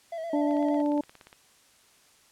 triangle tone with vibrato, 659.3 Hz, E5, in tune, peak -30 dBFS, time 0.12-0.82 s, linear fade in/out 5 ms, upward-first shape square, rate 8.5 Hz, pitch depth 41 cents each way
harmonic tone, 293 Hz, D4, 4 cents flat, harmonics 1 / 2 / 3, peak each -24 / -30 / -34 dBFS, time 0.33-1.01 s, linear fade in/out 5 ms
click train, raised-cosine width 0.3 ms, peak -32 dBFS, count 15, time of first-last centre 0.51-1.329 s, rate 17.1 Hz
effects white hiss -60 dBFS RMS until 2.31 s + low-pass 10000 Hz 12 dB/octave

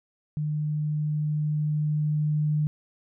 sine tone with level ramp, 151.1 Hz, D3, 50 cents sharp, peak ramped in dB -25 to -21 dBFS, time 0.37-2.67 s, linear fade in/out 0 ms, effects none

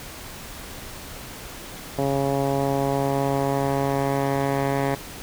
10% pulse tone with low-pass filter sweep, 138.2 Hz, C#3, 5 cents flat, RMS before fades -23 dBFS, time 1.98-4.95 s, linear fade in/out 5 ms, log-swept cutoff 710 to 1700 Hz, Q 1.2, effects pink hiss -38 dBFS RMS until 5.22 s

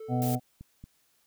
triangle tone, 440 Hz, A4, in tune, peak -37 dBFS, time 0-0.36 s, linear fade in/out 5 ms
harmonic tone, 124.3 Hz, B2, 12 cents sharp, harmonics 1 / 2 / 4 / 5 / 6, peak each -28 / -29 / -42 / -38 / -33 dBFS, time 0.08-0.4 s, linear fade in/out 50 ms
blue noise, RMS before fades -38 dBFS, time 0.22-0.35 s, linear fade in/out 0 ms
clicks, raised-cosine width 5 ms, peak -32 dBFS, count 2, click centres 0.61 / 0.84 s
effects white hiss -69 dBFS RMS until 1.26 s

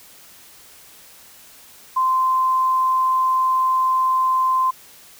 sine tone, 1038 Hz, C6, 14 cents flat, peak -15 dBFS, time 1.96-4.71 s, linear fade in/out 10 ms, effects white hiss -46 dBFS RMS until 5.19 s

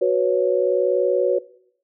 sine chord, F# suspended fourth, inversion none, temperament equal, 370 / 493.9 / 554.4 Hz, F#4 / B4 / C#5, 0 / 0 / 0 cents, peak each -20 dBFS, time 0.01-1.39 s, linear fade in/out 10 ms, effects noise-tail reverb RT60 0.7 s tail -20 dB re dry

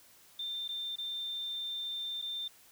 sine tone with dropouts, 3586 Hz, A7, 32 cents sharp, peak -35 dBFS, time 0.39-2.48 s, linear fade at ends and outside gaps 5 ms, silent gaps 0.679-0.689 / 0.958-0.983 / 2.216-2.223 s, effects white hiss -60 dBFS RMS until 2.71 s

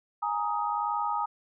sine chord, Ab suspended second, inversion none, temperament equal with one note detuned, 830.6 / 932.3 / 1251.7 Hz, Ab5 / Bb5 / Eb6, 0 / 0 / +10 cents, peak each -31 dBFS, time 0.22-1.26 s, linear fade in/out 10 ms, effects none

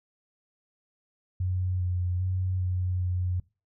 sine tone with pitch steps, 91.7 / 89.8 / 92.6 / 91.1 / 90.4 Hz, F#2 / F2 / F#2 / F#2 / F#2, -15 / +49 / +2 / -26 / -40 cents, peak -25 dBFS, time 1.4-3.4 s, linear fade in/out 5 ms, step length 400 ms, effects noise-tail reverb RT60 0.3 s tail -22 dB re dry

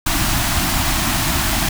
pink band-stop noise, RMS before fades -18 dBFS, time 0.06-1.69 s, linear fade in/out 5 ms, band 350 to 620 Hz, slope 96 dB/octave, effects none

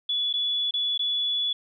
sine tone with dropouts, 3422 Hz, A7, 49 cents flat, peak -23 dBFS, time 0.09-1.53 s, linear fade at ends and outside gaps 5 ms, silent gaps 0.329-0.337 / 0.71-0.738 / 0.978-0.992 s, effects none

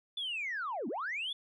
sine linear two-way sweep, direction down then up, 3520 to 200.6 to 3520 Hz, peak -33 dBFS, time 0.17-1.33 s, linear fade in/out 5 ms, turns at 0.88 s, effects tanh soft clip ceiling -30 dBFS

